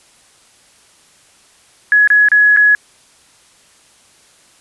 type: tone with dropouts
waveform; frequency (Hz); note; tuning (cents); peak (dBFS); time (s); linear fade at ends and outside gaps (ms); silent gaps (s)
sine; 1684; G#6; +24; -6; 1.92-2.75; 1; 2.075-2.102 / 2.286-2.317 / 2.564-2.571
effects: white hiss -49 dBFS RMS until 4.6 s + resampled to 24000 Hz